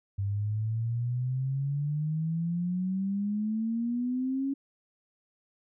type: exponential sweep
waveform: sine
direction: up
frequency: 98 to 277.2 Hz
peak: -27 dBFS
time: 0.18-4.54 s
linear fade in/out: 10 ms
effects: none